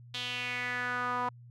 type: tone with band-pass filter sweep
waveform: sawtooth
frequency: 246.9 Hz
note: B3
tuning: in tune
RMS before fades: -34 dBFS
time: 0.14-1.29 s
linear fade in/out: 5 ms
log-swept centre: 3500 to 1000 Hz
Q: 3.9
effects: added 120 Hz sine -49 dBFS peak until 1.5 s